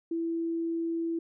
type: tone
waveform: sine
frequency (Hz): 332.1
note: E4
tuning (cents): +13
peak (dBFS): -28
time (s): 0.11-1.19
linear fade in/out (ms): 5
effects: none